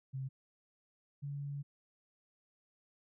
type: tone pair in turn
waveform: sine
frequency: 133.2 / 142.17 Hz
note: C3 / C#3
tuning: +31 / +44 cents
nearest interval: minor second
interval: 113 cents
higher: second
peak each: -37 / -38 dBFS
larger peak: first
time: 0.13-0.29 / 1.22-1.63 s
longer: second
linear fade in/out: 20 ms
effects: none